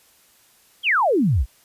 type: exponential sweep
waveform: sine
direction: down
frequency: 3400 to 48.98 Hz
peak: -15 dBFS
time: 0.83-1.46 s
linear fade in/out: 50 ms
effects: white hiss -56 dBFS RMS until 1.64 s + resampled to 32000 Hz